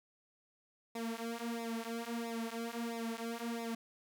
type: tone with flanger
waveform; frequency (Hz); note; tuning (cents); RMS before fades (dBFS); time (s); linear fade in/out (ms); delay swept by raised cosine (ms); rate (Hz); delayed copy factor
sawtooth; 231.1; A#3; -15; -40; 0.95-3.75; 5; 0.65 to 5.45; 1.5; -1
effects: none